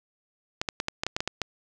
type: clicks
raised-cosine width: 0.2 ms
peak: -10 dBFS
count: 10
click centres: 0.615 / 0.688 / 0.801 / 0.884 / 1.035 / 1.066 / 1.165 / 1.205 / 1.276 / 1.417 s
effects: 7-bit